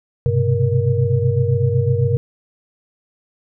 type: tone cluster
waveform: sine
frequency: 99.4 / 125.4 / 133.3 / 471.3 Hz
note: G2 / B2 / C3 / A#4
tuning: +25 / +27 / +33 / +19 cents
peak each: -19 / -18 / -20 / -21 dBFS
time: 0.26-2.17 s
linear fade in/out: 0 ms
effects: none